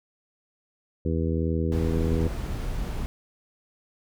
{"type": "harmonic tone", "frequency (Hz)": 81.4, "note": "E2", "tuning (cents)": -21, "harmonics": [1, 2, 3, 4, 5, 6], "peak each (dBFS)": [-26, -29, -31, -32, -33, -34], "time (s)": [1.05, 2.28], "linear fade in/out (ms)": 5}
{"type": "noise", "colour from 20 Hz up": "brown", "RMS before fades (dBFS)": -30, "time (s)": [1.72, 3.06], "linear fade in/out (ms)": 0}
{"effects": []}